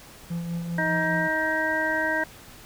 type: tone with tremolo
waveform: triangle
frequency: 170 Hz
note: F3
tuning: 46 cents flat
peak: -24 dBFS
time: 0.3-1.28 s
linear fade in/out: 10 ms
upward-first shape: sine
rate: 5 Hz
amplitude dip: 40%
type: harmonic tone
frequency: 314.9 Hz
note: D#4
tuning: 21 cents sharp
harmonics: 1 / 2 / 3 / 5 / 6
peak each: -32 / -29 / -31 / -26 / -29 dBFS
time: 0.78-2.24 s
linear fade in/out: 5 ms
effects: pink hiss -47 dBFS RMS until 2.65 s